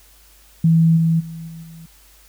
sine tone with level steps, 163.8 Hz, E3, 11 cents flat, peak -10 / -13 / -29 / -32 / -36 dBFS, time 0.64-1.86 s, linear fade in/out 5 ms, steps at 0.96 / 1.19 / 1.47 / 1.62 s, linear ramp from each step 20 ms, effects added 50 Hz sine -51 dBFS peak until 2.28 s + white hiss -51 dBFS RMS until 2.28 s

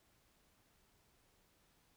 silence, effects pink hiss -73 dBFS RMS until 1.96 s

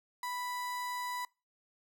35% pulse tone, 987.8 Hz, B5, in tune, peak -34 dBFS, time 0.23-1.25 s, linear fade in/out 2 ms, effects noise-tail reverb RT60 0.3 s tail -25 dB re dry

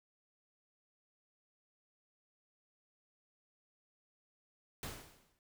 pink noise with exponential decay, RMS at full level -41 dBFS, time 4.83-5.39 s, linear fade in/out 1 ms, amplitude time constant 120 ms, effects none

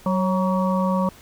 harmonic tone with a mistuned harmonic, 188.4 Hz, F#3, 32 cents sharp, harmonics 1 / 3 / 5 / 6, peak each -20 / -25 / -27 / -28 dBFS, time 0.06-1.09 s, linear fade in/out 2 ms, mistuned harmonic 3, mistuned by -49 cents, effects pink hiss -48 dBFS RMS until 1.21 s

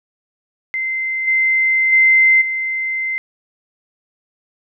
sine tone with level steps, 2075 Hz, C7, 15 cents flat, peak -18 / -12 / -8 / -18 dBFS, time 0.74-3.18 s, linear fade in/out 0 ms, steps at 1.27 / 1.92 / 2.41 s, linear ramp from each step 10 ms, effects none

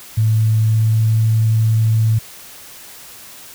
sine tone with pitch glide, 110 to 111.09 Hz, A2 to A2, 0 to +17 cents, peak -11 dBFS, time 0.17-2.19 s, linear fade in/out 10 ms, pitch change +17 cents, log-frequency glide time 0.52-1.21 s, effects white hiss -38 dBFS RMS until 3.54 s

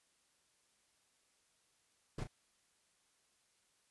brown noise with echo, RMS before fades -41 dBFS, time 2.18-2.24 s, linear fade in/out 5 ms, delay 34 ms, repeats 1, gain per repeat -9 dB, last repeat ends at 2.274 s, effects white hiss -75 dBFS RMS until 3.9 s + resampled to 24000 Hz

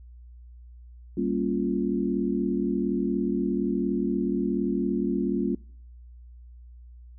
sine chord, G half-diminished seventh, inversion none, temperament equal, 196 / 233.1 / 277.2 / 349.2 Hz, G3 / Bb3 / Db4 / F4, 0 / 0 / 0 / 0 cents, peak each -29 dBFS, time 1.17-5.55 s, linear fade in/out 5 ms, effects noise-tail reverb RT60 0.6 s tail -26 dB re dry + added 60 Hz sine -44 dBFS peak until 7.18 s

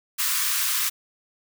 white high-pass noise, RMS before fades -24 dBFS, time 0.18-0.9 s, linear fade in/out 20 ms, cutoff 1000 Hz, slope 96 dB/octave, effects none

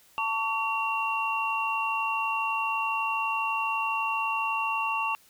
sine tone cluster, 890 / 1130 / 2746 Hz, A5 / C#6 / F7, +20 / +33 / -30 cents, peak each -30 dBFS, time 0.18-5.15 s, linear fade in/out 0 ms, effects white hiss -59 dBFS RMS until 5.29 s

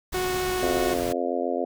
pink noise, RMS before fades -34 dBFS, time 0.12-1.13 s, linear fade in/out 10 ms
sawtooth tone with vibrato, 367.4 Hz, F#4, 12 cents flat, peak -21 dBFS, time 0.14-0.94 s, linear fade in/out 5 ms, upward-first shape sine, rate 15 Hz, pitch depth 8 cents each way
harmonic tone, 87.3 Hz, F2, in tune, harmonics 3 / 4 / 5 / 6 / 7 / 8, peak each -31 / -31 / -31 / -31 / -31 / -31 dBFS, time 0.62-1.65 s, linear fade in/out 5 ms
effects none

